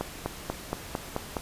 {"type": "accelerating click train", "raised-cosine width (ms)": 1, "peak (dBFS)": -14, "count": 7, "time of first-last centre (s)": [0.01, 1.368], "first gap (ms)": 250, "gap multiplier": 0.96, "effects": ["pink hiss -42 dBFS RMS until 1.41 s", "resampled to 32000 Hz"]}